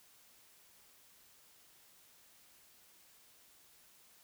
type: silence
effects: white hiss -64 dBFS RMS until 4.23 s